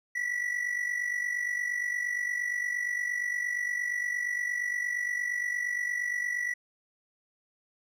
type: tone with amplitude modulation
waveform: triangle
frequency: 1951 Hz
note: B6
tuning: 22 cents flat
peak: -24 dBFS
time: 0.15-6.54 s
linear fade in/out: 10 ms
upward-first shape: sine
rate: 48.6 Hz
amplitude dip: 65%
effects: none